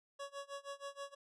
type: tone with tremolo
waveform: 25% pulse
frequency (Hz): 560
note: C#5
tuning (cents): +18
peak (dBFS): -38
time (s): 0.19-1.15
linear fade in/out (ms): 10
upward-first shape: sine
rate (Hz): 6.3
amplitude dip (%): 95
effects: resampled to 22050 Hz